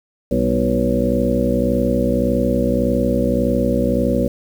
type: harmonic tone with a mistuned harmonic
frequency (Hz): 61.74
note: B1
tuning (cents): 0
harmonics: 1 / 2 / 3 / 4 / 5 / 6 / 8 / 9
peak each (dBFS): -24 / -26 / -22 / -20 / -26 / -26 / -22 / -22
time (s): 0.31-4.28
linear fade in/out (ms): 5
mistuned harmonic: 3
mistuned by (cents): +90
effects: 7-bit